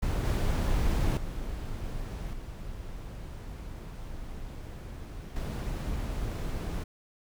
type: noise with level steps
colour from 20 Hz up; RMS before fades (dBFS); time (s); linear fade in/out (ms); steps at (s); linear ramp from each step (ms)
brown; -28 / -26 / -36 / -40 / -32; 0.02-6.84; 10; 0.25 / 1.17 / 2.33 / 5.36; 2
effects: none